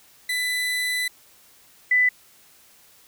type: tone pair in turn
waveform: 30% pulse / sine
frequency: 1995 / 1995 Hz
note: B6 / B6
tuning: +17 / +17 cents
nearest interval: unison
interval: 0 cents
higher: neither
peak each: -20 / -15 dBFS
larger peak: second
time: 0.29-1.08 / 1.91-2.09 s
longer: first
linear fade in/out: 5 ms
effects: white hiss -54 dBFS RMS until 3.07 s